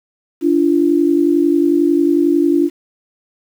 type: tone pair together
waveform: sine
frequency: 290.9 / 342 Hz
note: D4 / F4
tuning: -16 / -36 cents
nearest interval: minor third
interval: 280 cents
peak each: -13 dBFS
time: 0.41-2.7 s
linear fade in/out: 50 ms
effects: 7-bit